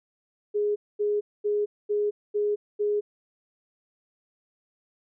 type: tone bursts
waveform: sine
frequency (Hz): 415.3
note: G#4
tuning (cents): 0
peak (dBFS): -22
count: 6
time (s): 0.54-3.01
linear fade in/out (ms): 20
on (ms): 220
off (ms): 230
effects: none